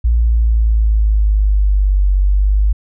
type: exponential two-way sweep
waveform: sine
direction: down then up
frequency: 58.27 to 47.53 to 51.8 Hz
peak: -9 dBFS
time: 0.04-2.73 s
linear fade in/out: 10 ms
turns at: 2.16 s
effects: none